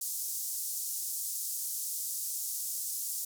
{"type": "band-pass noise", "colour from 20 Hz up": "white", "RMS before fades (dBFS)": -36, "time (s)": [0.01, 3.25], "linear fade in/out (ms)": 5, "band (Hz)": [5800, 15000], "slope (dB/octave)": 24, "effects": []}